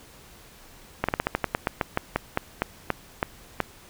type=slowing click train; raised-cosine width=0.5 ms; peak=-7 dBFS; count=17; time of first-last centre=1.04-3.603 s; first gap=46 ms; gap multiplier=1.15; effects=pink hiss -50 dBFS RMS until 3.89 s